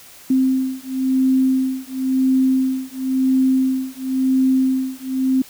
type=beating tone pair; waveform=sine; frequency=261.3 / 262.26 Hz; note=C4 / C4; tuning=-2 / +4 cents; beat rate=0.96 Hz; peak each=-18 dBFS; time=0.3-5.42 s; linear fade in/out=5 ms; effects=white hiss -43 dBFS RMS until 5.49 s